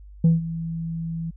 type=tone with ADSR envelope; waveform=sine; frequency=164.6 Hz; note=E3; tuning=2 cents flat; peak=-9 dBFS; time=0.24-1.31 s; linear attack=5 ms; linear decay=160 ms; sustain=-17 dB; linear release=13 ms; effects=tanh soft clip ceiling -11 dBFS + added 50 Hz sine -41 dBFS peak until 1.36 s